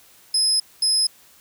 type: tone bursts at uneven times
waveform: 35% pulse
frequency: 5100 Hz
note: D#8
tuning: 42 cents sharp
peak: -14 dBFS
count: 2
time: 0.34-0.6 / 0.82-1.07 s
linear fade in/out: 5 ms
effects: white hiss -52 dBFS RMS until 1.4 s